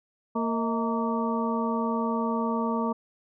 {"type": "harmonic tone with a mistuned harmonic", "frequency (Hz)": 229.9, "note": "A#3", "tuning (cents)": -24, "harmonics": [1, 2, 3, 4, 5], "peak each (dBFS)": [-27, -32, -35, -32, -33], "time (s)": [0.35, 2.93], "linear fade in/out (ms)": 10, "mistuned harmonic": 3, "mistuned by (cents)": -130, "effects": []}